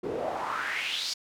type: noise with band-pass filter sweep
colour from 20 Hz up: pink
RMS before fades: -32 dBFS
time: 0.03-1.14 s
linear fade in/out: 10 ms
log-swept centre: 350 to 5200 Hz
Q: 4.1
effects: none